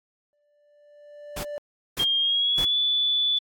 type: tone with exponential growth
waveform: triangle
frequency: 587.3 Hz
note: D5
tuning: in tune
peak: -27 dBFS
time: 0.33-1.58 s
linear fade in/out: 0 ms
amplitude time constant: 270 ms
type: noise bursts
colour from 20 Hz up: pink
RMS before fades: -32 dBFS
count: 3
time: 1.36-2.651 s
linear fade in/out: 10 ms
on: 77 ms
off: 530 ms
type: tone with pitch glide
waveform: sine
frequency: 3217 to 3468 Hz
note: G7 to A7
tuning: +44 to -26 cents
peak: -20 dBFS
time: 1.99-3.39 s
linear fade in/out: 10 ms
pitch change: +130 cents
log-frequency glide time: 2.19-2.77 s
effects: AAC 64 kbps